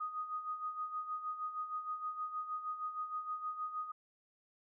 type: tone with tremolo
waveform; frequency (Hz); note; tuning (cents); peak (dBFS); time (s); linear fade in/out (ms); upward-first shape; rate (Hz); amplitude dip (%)
sine; 1244.5; D#6; 0; -35; 0-3.92; 10; sine; 6.4; 65
effects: none